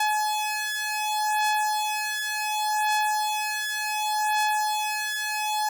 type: beating tone pair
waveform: sawtooth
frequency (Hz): 850 / 850.68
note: G#5 / G#5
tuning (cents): +40 / +41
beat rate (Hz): 0.68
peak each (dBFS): -23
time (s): 0-5.69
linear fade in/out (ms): 5
effects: none